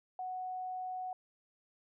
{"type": "tone", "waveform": "sine", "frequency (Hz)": 740, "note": "F#5", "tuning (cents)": 0, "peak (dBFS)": -37, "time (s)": [0.19, 1.13], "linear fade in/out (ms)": 2, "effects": []}